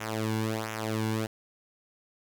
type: tone with flanger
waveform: sawtooth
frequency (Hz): 110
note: A2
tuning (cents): 0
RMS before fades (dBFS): -31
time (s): 0-1.27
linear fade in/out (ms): 10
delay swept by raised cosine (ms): 0.22 to 1.62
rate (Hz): 1.4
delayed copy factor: -0.8
effects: none